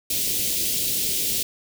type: band-stop noise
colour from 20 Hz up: white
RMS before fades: -24 dBFS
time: 0.1-1.43 s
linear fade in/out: 5 ms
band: 480 to 2700 Hz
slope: 24 dB/octave
effects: none